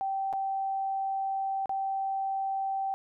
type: tone with dropouts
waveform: sine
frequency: 777 Hz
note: G5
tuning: 16 cents flat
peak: -28 dBFS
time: 0.01-2.94 s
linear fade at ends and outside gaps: 0 ms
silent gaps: 0.328-0.335 / 1.658-1.694 s
effects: none